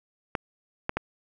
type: clicks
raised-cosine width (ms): 0.5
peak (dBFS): -11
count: 3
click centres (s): 0.352 / 0.894 / 0.97
effects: none